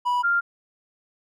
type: tone pair in turn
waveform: triangle / sine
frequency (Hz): 980 / 1395.2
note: B5 / F6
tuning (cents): -14 / -2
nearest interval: tritone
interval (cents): 612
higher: second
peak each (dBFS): -18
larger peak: neither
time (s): 0.05-0.23 / 0.23-0.41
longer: neither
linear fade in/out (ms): 20
effects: none